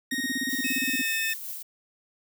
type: tone with pitch glide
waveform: sawtooth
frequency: 1864.7 to 1803.3 Hz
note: A#6 to A6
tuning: 0 to +42 cents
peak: -25 dBFS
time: 0.11-1.34 s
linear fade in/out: 5 ms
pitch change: -58 cents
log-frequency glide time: 0.55-1.19 s
type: tone bursts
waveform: sine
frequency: 261.6 Hz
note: C4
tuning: in tune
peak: -27 dBFS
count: 16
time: 0.12-1.017 s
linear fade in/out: 5 ms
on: 27 ms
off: 31 ms
type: noise with tremolo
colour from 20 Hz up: violet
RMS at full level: -35 dBFS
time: 0.49-1.63 s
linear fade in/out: 10 ms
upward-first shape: triangle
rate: 5.2 Hz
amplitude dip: 40%
type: tone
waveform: 45% pulse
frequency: 2569 Hz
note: E7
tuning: 45 cents flat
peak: -29 dBFS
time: 0.64-1.33 s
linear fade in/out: 5 ms
effects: none

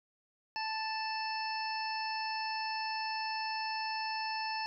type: harmonic tone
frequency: 880 Hz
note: A5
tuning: in tune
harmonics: 1 / 2 / 3 / 5 / 6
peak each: -36 / -43 / -42 / -45 / -42 dBFS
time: 0.56-4.66 s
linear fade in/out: 0 ms
effects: none

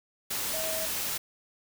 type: tone in noise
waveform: sine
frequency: 640 Hz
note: D#5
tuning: 49 cents sharp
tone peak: -34 dBFS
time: 0.53-0.86 s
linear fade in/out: 10 ms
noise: white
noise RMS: -32 dBFS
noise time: 0.3-1.18 s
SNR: -5 dB
effects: none

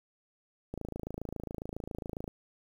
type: click train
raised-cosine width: 2 ms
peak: -24 dBFS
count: 43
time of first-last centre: 0.74-2.278 s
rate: 27.3 Hz
effects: 9-bit

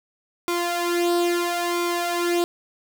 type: tone with flanger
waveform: sawtooth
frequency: 347.4 Hz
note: F4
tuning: 9 cents flat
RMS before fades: -23 dBFS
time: 0.48-2.44 s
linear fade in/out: 0 ms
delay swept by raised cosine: 0.86 to 2.66 ms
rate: 0.75 Hz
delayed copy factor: +0.7
effects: none

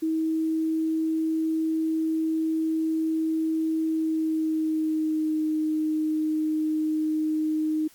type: tone with pitch glide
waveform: sine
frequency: 319.6 to 310.7 Hz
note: D#4 to D#4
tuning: +47 to -2 cents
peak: -22 dBFS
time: 0.02-7.88 s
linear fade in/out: 10 ms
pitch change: -49 cents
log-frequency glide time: 3.87-5.42 s
effects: white hiss -55 dBFS RMS until 7.94 s + MP3 96 kbps

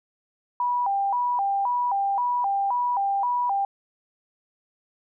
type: tone with vibrato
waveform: sine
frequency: 880 Hz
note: A5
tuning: in tune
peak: -21 dBFS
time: 0.6-3.65 s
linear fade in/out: 2 ms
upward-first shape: square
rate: 1.9 Hz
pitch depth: 180 cents each way
effects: none

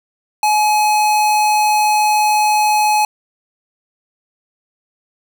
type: tone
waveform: square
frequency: 847 Hz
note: G#5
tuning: 34 cents sharp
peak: -12 dBFS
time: 0.43-3.05 s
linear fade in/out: 2 ms
effects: none

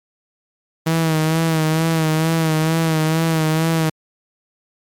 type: tone with vibrato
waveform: sawtooth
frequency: 160.2 Hz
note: E3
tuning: 49 cents flat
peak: -11 dBFS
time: 0.86-3.9 s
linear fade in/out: 10 ms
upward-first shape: sine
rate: 2.2 Hz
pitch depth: 42 cents each way
effects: MP3 96 kbps

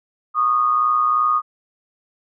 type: tone pair together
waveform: sine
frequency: 1108.7 / 1231.5 Hz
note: C#6 / D#6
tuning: 0 / -18 cents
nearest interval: major second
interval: 182 cents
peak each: -23 / -15 dBFS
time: 0.34-1.42 s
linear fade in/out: 50 ms
effects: none

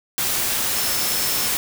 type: tone in noise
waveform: sine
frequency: 5300 Hz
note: E8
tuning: 9 cents sharp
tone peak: -29 dBFS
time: 0.76-1.47 s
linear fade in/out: 0 ms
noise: white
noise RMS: -22 dBFS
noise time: 0.18-1.57 s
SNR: -10 dB
effects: none

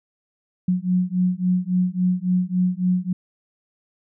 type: beating tone pair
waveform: sine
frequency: 180 / 183.6 Hz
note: F#3 / F#3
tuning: -47 / -13 cents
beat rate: 3.6 Hz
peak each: -21 dBFS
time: 0.68-3.13 s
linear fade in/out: 5 ms
effects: none

